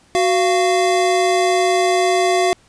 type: tone pair together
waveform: square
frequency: 370.4 / 691 Hz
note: F#4 / F5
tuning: +2 / -19 cents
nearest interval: major seventh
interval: 1079 cents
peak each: -17 dBFS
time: 0.15-2.53 s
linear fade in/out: 0 ms
effects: pink hiss -53 dBFS RMS until 2.68 s + resampled to 22050 Hz